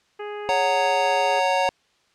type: harmonic tone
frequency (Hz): 415.3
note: G#4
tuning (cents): 0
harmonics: 1 / 2 / 3 / 4 / 5 / 6 / 7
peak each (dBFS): -31 / -37 / -41 / -43 / -45 / -47 / -48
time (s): 0.19-1.4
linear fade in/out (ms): 10
type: chord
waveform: square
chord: F# major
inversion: second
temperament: just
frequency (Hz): 555 / 740 / 925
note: C#5 / F#5 / A#5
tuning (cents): +2 / 0 / -14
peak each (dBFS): -24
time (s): 0.49-1.69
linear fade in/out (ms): 0
effects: white hiss -63 dBFS RMS until 2.14 s + low-pass 5000 Hz 12 dB/octave